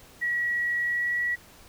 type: tone with pitch glide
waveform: sine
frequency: 1921 to 1933.2 Hz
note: B6 to B6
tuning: -48 to -38 cents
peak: -24 dBFS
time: 0.21-1.36 s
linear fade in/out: 20 ms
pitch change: +10 cents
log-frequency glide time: 0.83-1.19 s
effects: pink hiss -52 dBFS RMS until 1.68 s